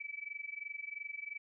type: tone with amplitude modulation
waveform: sine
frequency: 2300 Hz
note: D7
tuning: 37 cents flat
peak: -37 dBFS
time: 0-1.38 s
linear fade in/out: 10 ms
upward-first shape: sine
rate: 22.9 Hz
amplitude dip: 90%
effects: none

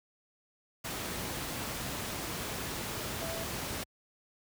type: tone in noise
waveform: sine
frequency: 659.3 Hz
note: E5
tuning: in tune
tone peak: -39 dBFS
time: 3.21-3.44 s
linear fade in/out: 10 ms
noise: pink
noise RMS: -37 dBFS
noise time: 0.84-3.84 s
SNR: -5 dB
effects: high-pass 60 Hz 12 dB/octave

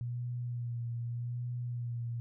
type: tone with vibrato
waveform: sine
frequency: 120 Hz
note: B2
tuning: 49 cents flat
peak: -34 dBFS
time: 0.01-2.2 s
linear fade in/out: 0 ms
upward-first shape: sine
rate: 0.83 Hz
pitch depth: 30 cents each way
effects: none

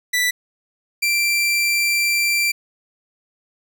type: tone pair in turn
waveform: sawtooth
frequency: 1975.5 / 2354 Hz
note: B6 / D7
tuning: 0 / +3 cents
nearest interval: minor third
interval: 303 cents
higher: second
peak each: -13 dBFS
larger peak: neither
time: 0.13-0.31 / 1.02-2.52 s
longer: second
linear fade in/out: 10 ms
effects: none

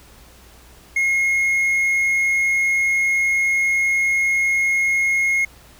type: tone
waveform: triangle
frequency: 2155 Hz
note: C#7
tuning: 49 cents flat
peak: -14 dBFS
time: 0.96-5.45 s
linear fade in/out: 5 ms
effects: added 60 Hz sine -49 dBFS peak until 5.79 s + pink hiss -48 dBFS RMS until 5.79 s

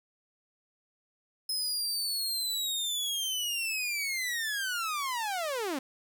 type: linear sweep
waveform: sawtooth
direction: down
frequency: 5140 to 250.1 Hz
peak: -27 dBFS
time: 1.49-5.79 s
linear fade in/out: 5 ms
effects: none

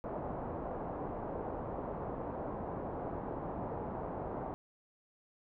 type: low-pass noise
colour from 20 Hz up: white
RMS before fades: -40 dBFS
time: 0.04-4.54 s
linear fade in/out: 0 ms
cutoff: 860 Hz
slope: 24 dB/octave
effects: none

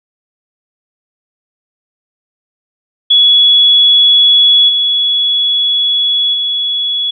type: tone with level steps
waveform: sine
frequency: 3380 Hz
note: G#7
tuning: 30 cents sharp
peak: -4 / -9 / -12 dBFS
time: 3.1-7.11 s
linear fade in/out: 10 ms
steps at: 4.68 / 6.33 s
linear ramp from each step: 20 ms
effects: none

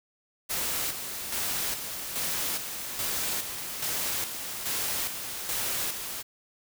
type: noise with tremolo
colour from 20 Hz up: white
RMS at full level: -30 dBFS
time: 0.49-6.23 s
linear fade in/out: 20 ms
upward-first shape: square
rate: 1.2 Hz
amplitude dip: 50%
effects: none

